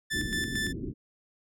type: tone with tremolo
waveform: sawtooth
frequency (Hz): 1760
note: A6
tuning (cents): 0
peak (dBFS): -25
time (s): 0.1-0.73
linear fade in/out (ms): 20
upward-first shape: square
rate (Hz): 4.4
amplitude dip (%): 55
type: low-pass noise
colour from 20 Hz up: white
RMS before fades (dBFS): -35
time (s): 0.11-0.94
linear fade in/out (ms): 50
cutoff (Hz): 360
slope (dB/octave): 48
effects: low-pass 12000 Hz 12 dB/octave